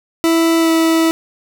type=tone with pitch glide; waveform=40% pulse; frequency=329.6 to 326 Hz; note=E4 to E4; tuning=0 to -19 cents; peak=-10 dBFS; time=0.24-1.11 s; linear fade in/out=0 ms; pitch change=-19 cents; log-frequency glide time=0.59-0.7 s; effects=7-bit